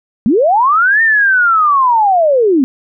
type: linear two-way sweep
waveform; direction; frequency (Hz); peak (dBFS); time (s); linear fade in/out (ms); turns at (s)
sine; up then down; 193.3 to 1837 to 245.9; -7; 0.26-2.64; 0; 1.02
effects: none